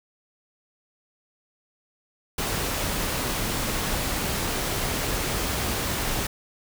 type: noise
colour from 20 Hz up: pink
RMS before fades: -27 dBFS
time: 2.38-6.27 s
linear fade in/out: 5 ms
effects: none